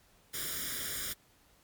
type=noise with comb filter; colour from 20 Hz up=white; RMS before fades=-37 dBFS; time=0.33-1.14 s; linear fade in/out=20 ms; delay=0.57 ms; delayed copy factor=+0.85; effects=pink hiss -65 dBFS RMS until 1.63 s + MP3 96 kbps